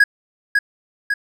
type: tone with echo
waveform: triangle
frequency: 1657 Hz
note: G#6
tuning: 4 cents flat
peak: -6 dBFS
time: 0-0.04 s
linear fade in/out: 5 ms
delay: 550 ms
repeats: 2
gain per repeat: -4 dB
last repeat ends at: 1.14 s
effects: none